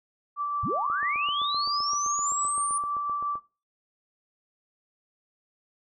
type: tone with tremolo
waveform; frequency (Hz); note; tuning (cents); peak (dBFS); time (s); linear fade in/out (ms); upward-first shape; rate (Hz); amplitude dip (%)
sine; 1164; D6; -16; -26; 0.36-3.4; 50; sine; 5.9; 25
type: linear sweep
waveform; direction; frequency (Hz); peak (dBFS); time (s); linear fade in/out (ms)
sine; up; 63.4 to 9397; -28; 0.63-2.78; 5
type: click train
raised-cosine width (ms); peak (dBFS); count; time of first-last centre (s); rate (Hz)
1; -30; 20; 0.9-3.355; 7.74
effects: noise-tail reverb RT60 0.3 s tail -17 dB re dry